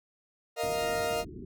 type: chord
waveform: 40% pulse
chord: Bb suspended fourth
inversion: none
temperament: equal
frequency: 466.2 / 622.3 / 698.5 Hz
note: Bb4 / Eb5 / F5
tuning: 0 / 0 / 0 cents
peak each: -32 dBFS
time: 0.56-1.25 s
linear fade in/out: 50 ms
type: low-pass noise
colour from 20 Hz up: white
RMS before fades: -43 dBFS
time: 0.63-1.45 s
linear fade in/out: 5 ms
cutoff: 400 Hz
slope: 96 dB/octave
effects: none